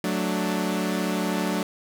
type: chord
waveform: sawtooth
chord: D major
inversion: first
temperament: equal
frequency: 185 / 220 / 293.7 Hz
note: F#3 / A3 / D4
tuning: 0 / 0 / 0 cents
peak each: -23 / -25 / -25 dBFS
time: 0.04-1.63 s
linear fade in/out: 2 ms
effects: none